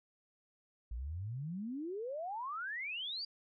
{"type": "exponential sweep", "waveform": "sine", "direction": "up", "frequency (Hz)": [53.4, 4837], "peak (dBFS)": -38, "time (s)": [0.91, 3.25], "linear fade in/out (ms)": 5, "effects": []}